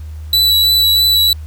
45% pulse tone with vibrato, 3951 Hz, B7, in tune, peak -8 dBFS, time 0.33-1.33 s, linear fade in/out 2 ms, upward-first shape triangle, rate 3.1 Hz, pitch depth 16 cents each way, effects added 77 Hz sine -25 dBFS peak until 1.46 s + pink hiss -48 dBFS RMS until 1.46 s

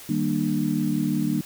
sine chord, Eb major seventh, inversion none, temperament equal with one note detuned, 155.56 / 196 / 233.1 / 299.1 Hz, Eb3 / G3 / Bb3 / D4, 0 / 0 / 0 / +32 cents, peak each -28 / -27 / -26 / -26 dBFS, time 0.09-1.41 s, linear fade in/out 5 ms, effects white hiss -43 dBFS RMS until 1.45 s

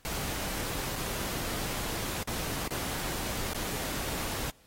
pink noise with dropouts, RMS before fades -35 dBFS, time 0.05-4.5 s, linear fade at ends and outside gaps 0 ms, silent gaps 0.957-0.961 / 2.23-2.274 / 2.677-2.707 / 3.533-3.547 s, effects pink hiss -62 dBFS RMS until 4.66 s + AAC 48 kbps

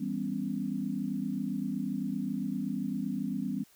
sine chord, C# half-diminished seventh, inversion first, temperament just, 166.31 / 199.57 / 249.5 / 277.2 Hz, E3 / G3 / B3 / C#4, +16 / +31 / +18 / 0 cents, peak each -40 / -34 / -35 / -37 dBFS, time 0-3.64 s, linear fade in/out 10 ms, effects white hiss -62 dBFS RMS until 3.75 s

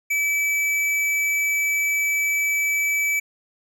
sine tone with tanh clipping, 2302 Hz, D7, 35 cents flat, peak -21 dBFS, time 0.1-3.2 s, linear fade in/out 10 ms, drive 16 dB, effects none

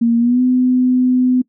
sine tone with pitch glide, 233.1 to 252.7 Hz, A#3 to B3, 0 to +40 cents, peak -10 dBFS, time 0.01-1.42 s, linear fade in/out 10 ms, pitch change +140 cents, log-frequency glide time 0.18-0.41 s, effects noise-tail reverb RT60 0.1 s tail -22 dB re dry

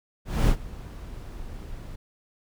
brown noise with ADSR envelope, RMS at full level -17 dBFS, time 0.25-1.96 s, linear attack 230 ms, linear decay 79 ms, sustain -21 dB, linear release 8 ms, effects none

